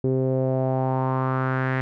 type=tone with low-pass filter sweep; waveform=sawtooth; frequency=130.8 Hz; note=C3; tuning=in tune; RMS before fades=-23 dBFS; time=0.04-1.81 s; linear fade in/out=0 ms; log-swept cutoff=390 to 1900 Hz; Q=3.5; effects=none